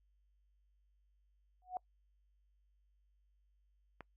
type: tone with exponential growth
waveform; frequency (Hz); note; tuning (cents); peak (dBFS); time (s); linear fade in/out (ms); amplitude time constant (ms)
sine; 734; F#5; -14; -33; 1.62-1.77; 1; 31
type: click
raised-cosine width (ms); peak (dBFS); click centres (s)
0.5; -32; 4.007
effects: noise-tail reverb RT60 0.1 s tail -25 dB re dry + added 50 Hz sine -70 dBFS peak until 4.16 s